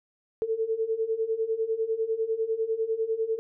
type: beating tone pair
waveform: sine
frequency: 440 / 450 Hz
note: A4 / A4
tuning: 0 / +39 cents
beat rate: 10 Hz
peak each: -30 / -27 dBFS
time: 0.42-3.39 s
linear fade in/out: 0 ms
effects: none